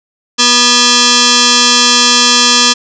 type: tone with frequency modulation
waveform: sine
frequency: 974 Hz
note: B5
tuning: 24 cents flat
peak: -5 dBFS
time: 0.38-2.74 s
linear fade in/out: 20 ms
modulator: 730 Hz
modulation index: 7.9
effects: none